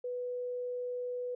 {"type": "tone", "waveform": "sine", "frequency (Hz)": 493.9, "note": "B4", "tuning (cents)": 0, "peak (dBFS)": -34, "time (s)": [0.04, 1.35], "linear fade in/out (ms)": 5, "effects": []}